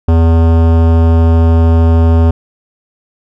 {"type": "tone with hard clipping", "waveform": "sine", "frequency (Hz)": 82.41, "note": "E2", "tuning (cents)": 0, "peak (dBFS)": -7, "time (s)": [0.08, 2.31], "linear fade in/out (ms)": 5, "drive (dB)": 18, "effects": []}